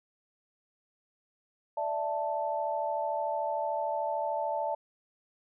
sine chord, D suspended second, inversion none, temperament just, 587.3 / 660.7 / 881 Hz, D5 / E5 / A5, 0 / +4 / +2 cents, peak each -34 / -34 / -32 dBFS, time 1.77-4.75 s, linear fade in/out 5 ms, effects none

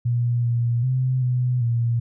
sine tone with pitch steps, 120 / 118.6 / 128.9 / 124.9 / 117.6 Hz, B2 / A#2 / C3 / B2 / A#2, -49 / +30 / -26 / +20 / +16 cents, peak -18 dBFS, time 0.05-2 s, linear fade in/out 10 ms, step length 390 ms, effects none

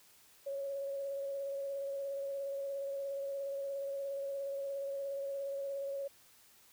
sine tone with vibrato, 554 Hz, C#5, 1 cent flat, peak -36 dBFS, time 0.46-6.08 s, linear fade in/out 10 ms, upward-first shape square, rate 17 Hz, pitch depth 15 cents each way, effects white hiss -63 dBFS RMS until 6.72 s

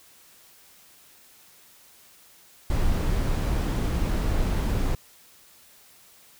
brown noise, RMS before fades -24 dBFS, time 2.7-4.95 s, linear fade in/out 2 ms, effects white hiss -54 dBFS RMS until 6.39 s

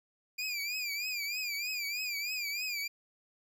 25% pulse tone with vibrato, 2400 Hz, D7, 37 cents sharp, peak -30 dBFS, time 0.38-2.88 s, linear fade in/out 10 ms, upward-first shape triangle, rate 3.2 Hz, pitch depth 120 cents each way, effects none

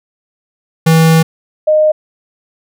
square / sine tone pair in turn, 162 / 615.7 Hz, E3 / D#5, -30 / -18 cents, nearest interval octave + major seventh, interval 2312 cents, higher second, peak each -6 dBFS, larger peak neither, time 0.86-1.23 / 1.67-1.92 s, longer first, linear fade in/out 10 ms, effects none

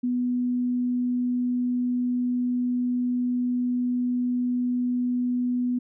sine tone, 246.9 Hz, B3, in tune, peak -22 dBFS, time 0.03-5.79 s, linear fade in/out 10 ms, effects none

